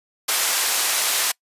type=band-pass noise; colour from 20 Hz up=white; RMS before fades=-21 dBFS; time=0.28-1.32 s; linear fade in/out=10 ms; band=600 to 12000 Hz; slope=12 dB/octave; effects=noise-tail reverb RT60 0.1 s tail -25 dB re dry + resampled to 32000 Hz